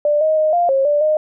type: tone with pitch steps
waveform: sine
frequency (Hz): 591 / 626 / 620 / 698 / 540 / 587 / 615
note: D5 / D#5 / D#5 / F5 / C#5 / D5 / D#5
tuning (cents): +11 / +10 / -6 / -1 / -45 / -1 / -20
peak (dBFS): -12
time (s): 0.05-1.17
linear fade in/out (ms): 2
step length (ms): 160
effects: none